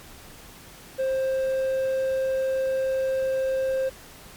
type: tone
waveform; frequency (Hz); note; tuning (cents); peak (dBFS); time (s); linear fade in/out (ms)
triangle; 528; C5; +16; -20; 0.98-3.9; 20
effects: pink hiss -46 dBFS RMS until 4.36 s + MP3 96 kbps